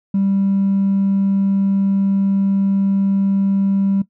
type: tone with hard clipping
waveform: sine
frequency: 196 Hz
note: G3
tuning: in tune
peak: -14 dBFS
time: 0.14-4.02 s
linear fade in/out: 5 ms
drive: 1 dB
effects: noise-tail reverb RT60 0.1 s tail -17 dB re dry